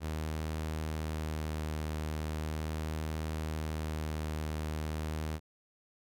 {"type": "tone with vibrato", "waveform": "sawtooth", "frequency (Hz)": 77.78, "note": "D#2", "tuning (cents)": 0, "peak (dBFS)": -30, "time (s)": [0, 5.4], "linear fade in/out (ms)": 50, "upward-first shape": "sine", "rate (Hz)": 0.39, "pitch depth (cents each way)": 12, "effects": []}